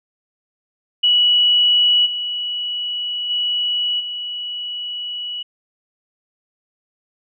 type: tone with level steps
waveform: sine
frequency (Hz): 2936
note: F#7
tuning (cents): -14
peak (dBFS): -11 / -21 / -17 / -24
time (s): 1.03-5.43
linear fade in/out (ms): 10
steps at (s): 2.05 / 3.29 / 3.99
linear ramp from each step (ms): 20
effects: none